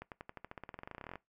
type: accelerating click train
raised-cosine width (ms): 0.5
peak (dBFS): -29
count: 24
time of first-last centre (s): 0.02-1.156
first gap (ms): 98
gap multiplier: 0.93
effects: noise-tail reverb RT60 0.2 s tail -21 dB re dry